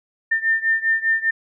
sine beating tone pair, 1800 / 1805 Hz, A6 / A6, +39 / +44 cents, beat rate 5 Hz, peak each -19 / -21 dBFS, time 0.31-1.31 s, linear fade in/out 10 ms, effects none

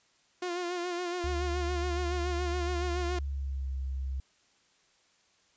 sawtooth tone with vibrato, 353.3 Hz, F4, 20 cents sharp, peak -28 dBFS, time 0.42-3.19 s, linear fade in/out 5 ms, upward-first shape sine, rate 7.1 Hz, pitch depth 45 cents each way
sine tone with pitch glide, 72.5 to 66.48 Hz, D2 to C2, -22 to +28 cents, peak -31 dBFS, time 1.24-4.2 s, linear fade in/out 0 ms, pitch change -150 cents, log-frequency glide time 2.85-3.7 s
effects white hiss -67 dBFS RMS until 5.56 s + resampled to 16000 Hz

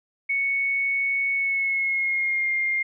sine tone with pitch glide, 2217 to 2117 Hz, C#7 to C7, 0 to +20 cents, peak -21 dBFS, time 0.29-2.83 s, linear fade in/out 10 ms, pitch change -80 cents, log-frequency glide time 1.33-2.51 s, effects none

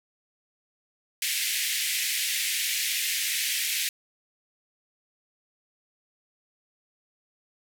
pink band-pass noise, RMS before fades -28 dBFS, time 1.22-3.89 s, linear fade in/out 2 ms, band 1900 to 16000 Hz, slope 48 dB/octave, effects none

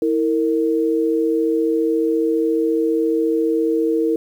sine tone pair together, 324.6 / 459.1 Hz, E4 / A#4, -27 / -26 cents, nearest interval tritone, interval 601 cents, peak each -18 dBFS, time 0.02-4.16 s, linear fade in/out 2 ms, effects 8-bit

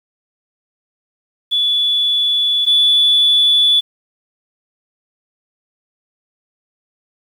sine tone pair in turn, 3438 / 3452 Hz, A7 / A7, -41 / -34 cents, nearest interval unison, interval 7 cents, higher second, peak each -12 / -8 dBFS, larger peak second, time 1.51-2.66 / 2.66-3.81 s, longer neither, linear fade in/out 20 ms, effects tanh soft clip ceiling -4 dBFS + 7-bit

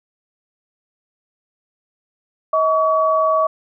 sine tone pair together, 635.9 / 1133 Hz, D#5 / C#6, +38 / +37 cents, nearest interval minor seventh, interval 999 cents, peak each -16 dBFS, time 2.53-3.47 s, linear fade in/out 5 ms, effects none

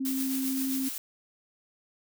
sine tone, 265.8 Hz, C4, 27 cents sharp, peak -28 dBFS, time 0-0.89 s, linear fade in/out 10 ms
blue noise with tremolo, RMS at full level -33 dBFS, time 0.05-0.98 s, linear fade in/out 2 ms, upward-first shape triangle, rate 7.6 Hz, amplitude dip 45%
effects none

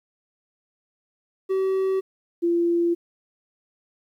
triangle / sine tone pair in turn, 381.9 / 342.2 Hz, G4 / F4, -45 / -35 cents, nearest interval major second, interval 190 cents, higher first, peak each -18 dBFS, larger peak neither, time 1.49-2.01 / 2.42-2.95 s, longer second, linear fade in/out 20 ms, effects 10-bit

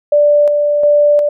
sine tone with tremolo, 587.3 Hz, D5, in tune, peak -6 dBFS, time 0.12-1.29 s, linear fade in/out 5 ms, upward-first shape square, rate 1.4 Hz, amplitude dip 35%, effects none

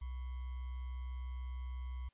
sine tone with sample-and-hold, 63.1 Hz, B1, 38 cents sharp, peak -39 dBFS, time 0.01-2.09 s, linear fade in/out 10 ms, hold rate 1050 Hz, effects white hiss -75 dBFS RMS until 2.13 s + resampled to 8000 Hz

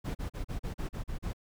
brown noise bursts, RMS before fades -35 dBFS, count 9, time 0.04-1.334 s, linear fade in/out 20 ms, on 110 ms, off 38 ms, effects none

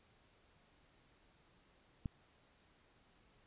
click, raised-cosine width 5 ms, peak -27 dBFS, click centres 2.058 s, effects pink hiss -70 dBFS RMS until 3.46 s + resampled to 8000 Hz

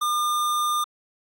square tone, 1205 Hz, D6, 44 cents sharp, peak -22 dBFS, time 0.01-0.84 s, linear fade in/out 10 ms, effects AAC 48 kbps

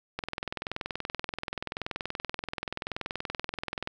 click train, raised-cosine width 0.3 ms, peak -16 dBFS, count 78, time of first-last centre 0.19-3.874 s, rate 20.9 Hz, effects none

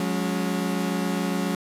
35% pulse chord, F# suspended second, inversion none, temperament equal with one note detuned, 180.46 / 207.7 / 277.2 Hz, F#3 / G#3 / C#4, -43 / 0 / 0 cents, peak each -25 / -27 / -28 dBFS, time 0-1.55 s, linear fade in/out 2 ms, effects resampled to 32000 Hz + 9-bit

